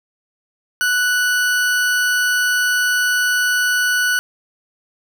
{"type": "tone", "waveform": "40% pulse", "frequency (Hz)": 1480, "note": "F#6", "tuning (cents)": 0, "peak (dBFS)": -14, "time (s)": [0.81, 4.19], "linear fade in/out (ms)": 0, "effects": []}